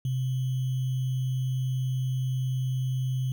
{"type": "tone with sample-and-hold", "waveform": "sine", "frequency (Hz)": 129.3, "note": "C3", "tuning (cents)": -20, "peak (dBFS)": -25, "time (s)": [0.05, 3.32], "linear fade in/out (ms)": 2, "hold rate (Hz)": 3150, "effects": []}